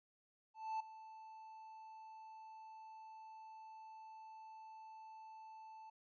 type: tone with ADSR envelope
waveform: triangle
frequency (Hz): 880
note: A5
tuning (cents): 0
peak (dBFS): -35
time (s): 0.54-5.9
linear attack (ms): 260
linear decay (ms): 6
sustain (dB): -16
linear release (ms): 7
effects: resampled to 16000 Hz